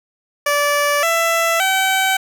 15% pulse tone with pitch steps, 580 / 666.2 / 765.3 Hz, D5 / E5 / G5, -22 / +18 / -42 cents, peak -8 dBFS, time 0.46-2.17 s, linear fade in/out 5 ms, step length 570 ms, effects none

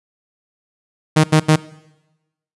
sawtooth tone bursts, 155.56 Hz, D#3, in tune, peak -5 dBFS, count 3, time 1.16-1.562 s, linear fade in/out 10 ms, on 80 ms, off 81 ms, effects noise-tail reverb RT60 1.0 s tail -20 dB re dry + resampled to 24000 Hz

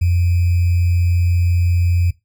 sine tone with sample-and-hold, 87.4 Hz, F2, 2 cents sharp, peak -12 dBFS, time 0.01-2.11 s, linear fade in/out 10 ms, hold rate 2450 Hz, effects noise-tail reverb RT60 0.2 s tail -20 dB re dry

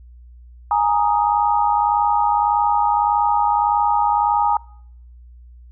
sine chord, Ab suspended second, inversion none, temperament equal, 830.6 / 932.3 / 1244.5 Hz, Ab5 / Bb5 / Eb6, 0 / 0 / 0 cents, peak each -17 / -18 / -23 dBFS, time 0.71-4.57 s, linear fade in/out 2 ms, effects noise-tail reverb RT60 0.7 s tail -25 dB re dry + added 60 Hz sine -40 dBFS peak until 5.71 s

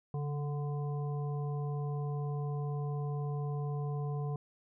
harmonic tone with a mistuned harmonic, 146.5 Hz, D3, 4 cents flat, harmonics 1 / 3 / 5 / 7, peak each -33 / -43 / -47 / -50 dBFS, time 0.14-4.36 s, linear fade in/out 2 ms, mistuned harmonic 1, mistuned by -38 cents, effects none

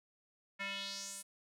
square tone with band-pass filter sweep, 197.3 Hz, G3, 11 cents sharp, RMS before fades -43 dBFS, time 0.59-1.23 s, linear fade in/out 20 ms, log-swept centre 2000 to 10000 Hz, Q 3, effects none

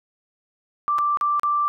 sine tone with dropouts, 1174.7 Hz, D6, in tune, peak -18 dBFS, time 0.88-1.68 s, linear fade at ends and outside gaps 0 ms, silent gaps 0.984-0.988 / 1.172-1.211 / 1.396-1.433 s, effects none

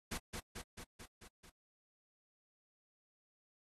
pink noise with echo, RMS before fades -41 dBFS, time 0.11-0.18 s, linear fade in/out 10 ms, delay 220 ms, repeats 6, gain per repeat -3 dB, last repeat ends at 1.5 s, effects AAC 32 kbps

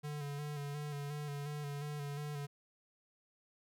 square tone with vibrato, 145.6 Hz, D3, 15 cents flat, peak -40 dBFS, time 0.03-2.47 s, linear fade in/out 20 ms, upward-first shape square, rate 2.8 Hz, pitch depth 31 cents each way, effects none

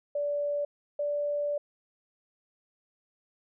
sine tone pair in turn, 580 / 583 Hz, D5 / D5, -22 / -13 cents, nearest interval unison, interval 9 cents, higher second, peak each -27 dBFS, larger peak neither, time 0.15-0.65 / 0.99-1.58 s, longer second, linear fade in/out 5 ms, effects none

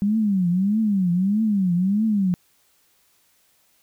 sine tone with vibrato, 196 Hz, G3, in tune, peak -17 dBFS, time 0.02-2.34 s, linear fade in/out 0 ms, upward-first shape triangle, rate 1.6 Hz, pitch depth 240 cents each way, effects white hiss -62 dBFS RMS until 3.82 s

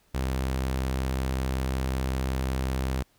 sawtooth tone, 65.41 Hz, C2, in tune, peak -22 dBFS, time 0.14-3.03 s, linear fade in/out 10 ms, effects pink hiss -65 dBFS RMS until 3.18 s

